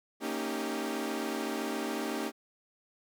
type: chord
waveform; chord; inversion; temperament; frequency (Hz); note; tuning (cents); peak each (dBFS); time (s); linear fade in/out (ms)
sawtooth; Eb dominant seventh; second; equal with one note detuned; 229.3 / 277.2 / 311.1 / 392; Bb3 / Db4 / Eb4 / G4; -28 / 0 / 0 / 0; -34; 0.2-2.32; 50
effects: none